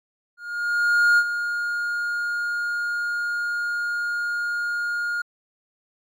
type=tone with ADSR envelope; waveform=triangle; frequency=1422 Hz; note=F6; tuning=31 cents sharp; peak=-11 dBFS; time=0.37-5.22 s; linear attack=810 ms; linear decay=55 ms; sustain=-10 dB; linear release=7 ms; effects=MP3 96 kbps